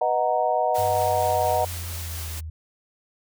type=chord; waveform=sine; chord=B major seventh; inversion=none; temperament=equal; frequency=493.9 / 622.3 / 740 / 932.3 Hz; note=B4 / D#5 / F#5 / A#5; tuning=0 / 0 / 0 / 0 cents; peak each=-28 / -24 / -23 / -27 dBFS; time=0.01-1.65 s; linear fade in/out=5 ms
type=noise with tremolo; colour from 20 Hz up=white; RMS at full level=-35 dBFS; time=0.74-2.41 s; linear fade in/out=20 ms; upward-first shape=triangle; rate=4.3 Hz; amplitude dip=25%
type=exponential sweep; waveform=sine; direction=down; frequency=98 to 78.7 Hz; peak=-31 dBFS; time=0.78-2.5 s; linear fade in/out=5 ms
effects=none